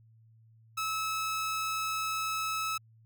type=tone; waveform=sawtooth; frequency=1298 Hz; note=E6; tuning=27 cents flat; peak=-27 dBFS; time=0.77-2.78 s; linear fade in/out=10 ms; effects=added 112 Hz sine -57 dBFS peak until 3.05 s